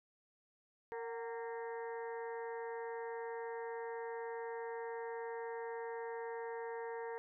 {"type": "harmonic tone with a mistuned harmonic", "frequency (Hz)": 230.5, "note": "A#3", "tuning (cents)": -19, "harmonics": [2, 3, 4, 5, 6, 7, 8, 9], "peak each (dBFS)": [-42, -54, -47, -60, -62, -56, -54, -63], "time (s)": [0.92, 7.18], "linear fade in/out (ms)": 0, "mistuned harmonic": 3, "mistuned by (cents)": 130, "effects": []}